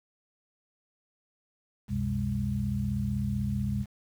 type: tone cluster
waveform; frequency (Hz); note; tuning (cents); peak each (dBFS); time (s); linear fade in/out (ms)
sine; 66.3 / 91.2 / 126.9 / 202.9; C2 / F#2 / B2 / G#3; +23 / -24 / +47 / -40; -36 / -35 / -31 / -31; 1.88-3.86; 50
effects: 9-bit